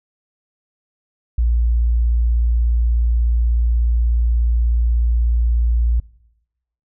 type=tone; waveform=sine; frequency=58.27 Hz; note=A#1; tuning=in tune; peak=-13 dBFS; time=1.38-6 s; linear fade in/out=5 ms; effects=noise-tail reverb RT60 0.9 s tail -22 dB re dry